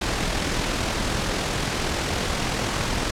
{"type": "noise with amplitude modulation", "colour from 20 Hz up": "pink", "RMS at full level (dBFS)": -23, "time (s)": [0.01, 3.11], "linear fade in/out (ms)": 10, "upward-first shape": "sine", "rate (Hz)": 41.5, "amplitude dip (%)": 35, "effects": ["low-pass 7000 Hz 12 dB/octave"]}